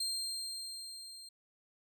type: tone with level ramp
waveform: 30% pulse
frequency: 4186 Hz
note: C8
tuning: in tune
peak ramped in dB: -30 to -46 dBFS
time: 0-1.29 s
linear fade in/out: 5 ms
effects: none